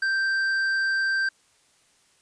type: tone with hard clipping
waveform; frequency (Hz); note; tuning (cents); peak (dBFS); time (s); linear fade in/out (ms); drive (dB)
triangle; 1568; G6; 0; -23; 0.02-1.29; 5; 9
effects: white hiss -62 dBFS RMS until 2.21 s + resampled to 22050 Hz